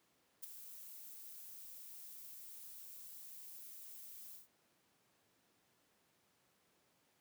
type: noise with ADSR envelope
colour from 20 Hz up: violet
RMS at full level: -44 dBFS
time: 0.42-4.48 s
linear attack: 18 ms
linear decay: 11 ms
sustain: -9 dB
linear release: 150 ms
effects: pink hiss -75 dBFS RMS until 7.2 s + high-pass 150 Hz 12 dB/octave